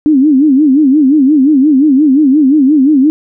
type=tone with vibrato; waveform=sine; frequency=283.7 Hz; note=C#4; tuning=40 cents sharp; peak=-4 dBFS; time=0.06-3.1 s; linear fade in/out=0 ms; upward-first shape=sine; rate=5.7 Hz; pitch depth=170 cents each way; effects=none